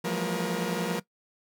sawtooth tone cluster, 169.1 / 179.4 / 206.9 / 228.7 / 475.5 Hz, E3 / F3 / G#3 / A#3 / A#4, +44 / +47 / -6 / -33 / +34 cents, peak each -32 / -27 / -33 / -33 / -29 dBFS, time 0.04-1 s, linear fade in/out 10 ms, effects noise-tail reverb RT60 0.1 s tail -18 dB re dry

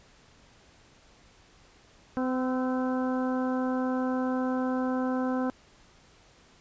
harmonic tone with a mistuned harmonic, 256.1 Hz, C4, 37 cents flat, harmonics 1 / 2 / 3 / 4 / 5 / 6, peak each -27 / -33 / -37 / -39 / -41 / -43 dBFS, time 2.17-5.5 s, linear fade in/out 0 ms, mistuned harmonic 5, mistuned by +39 cents, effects pink hiss -58 dBFS RMS until 6.6 s + resampled to 16000 Hz

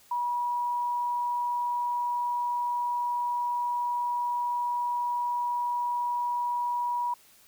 sine tone, 967 Hz, B5, 37 cents flat, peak -26 dBFS, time 0.11-7.14 s, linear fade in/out 5 ms, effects white hiss -58 dBFS RMS until 7.47 s

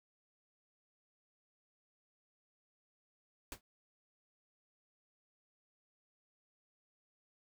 pink noise with exponential decay, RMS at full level -40 dBFS, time 3.52-3.61 s, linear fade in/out 1 ms, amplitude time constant 18 ms, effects none

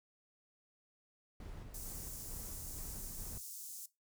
brown noise with tremolo, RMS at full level -47 dBFS, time 1.4-3.38 s, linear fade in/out 2 ms, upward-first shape square, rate 2.2 Hz, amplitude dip 30%
pink high-pass noise, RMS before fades -48 dBFS, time 1.74-3.86 s, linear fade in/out 5 ms, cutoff 6400 Hz, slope 24 dB/octave
effects noise-tail reverb RT60 0.2 s tail -18 dB re dry

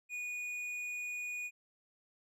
sine tone with tanh clipping, 2460 Hz, D#7, 20 cents flat, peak -39 dBFS, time 0.09-1.51 s, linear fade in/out 50 ms, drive 8 dB, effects none

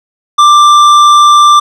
sine tone with tanh clipping, 1181 Hz, D6, 9 cents sharp, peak -3 dBFS, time 0.38-1.6 s, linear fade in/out 10 ms, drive 12 dB, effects none

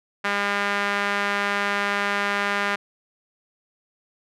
sawtooth tone with band-pass filter, 202.1 Hz, G#3, 47 cents flat, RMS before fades -24 dBFS, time 0.24-2.76 s, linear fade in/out 10 ms, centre 1700 Hz, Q 1.5, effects none

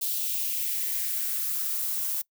violet noise with high-pass filter sweep, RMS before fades -29 dBFS, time 0.01-2.22 s, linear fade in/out 10 ms, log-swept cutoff 3500 to 780 Hz, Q 2.4, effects noise-tail reverb RT60 0.1 s tail -23 dB re dry

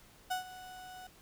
35% pulse tone with ADSR envelope, 739 Hz, F#5, 2 cents flat, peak -29 dBFS, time 0.3-1.07 s, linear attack 14 ms, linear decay 120 ms, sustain -16 dB, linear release 3 ms, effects pink hiss -60 dBFS RMS until 1.21 s

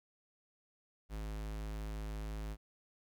square tone, 52.9 Hz, G#1, 33 cents sharp, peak -40 dBFS, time 1.09-2.57 s, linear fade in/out 50 ms, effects 13-bit

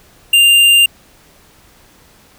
triangle tone with hard clipping, 2794 Hz, F7, in tune, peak -7 dBFS, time 0.33-0.86 s, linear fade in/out 5 ms, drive 15 dB, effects pink hiss -47 dBFS RMS until 2.38 s

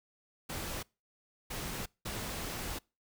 pink noise bursts at uneven times, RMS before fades -39 dBFS, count 3, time 0.49-0.83 / 1.5-1.86 / 2.05-2.79 s, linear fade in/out 10 ms, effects noise-tail reverb RT60 0.3 s tail -26 dB re dry

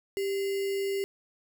sine tone with sample-and-hold, 393.7 Hz, G4, 8 cents sharp, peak -27 dBFS, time 0.17-1.04 s, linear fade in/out 0 ms, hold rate 2450 Hz, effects none

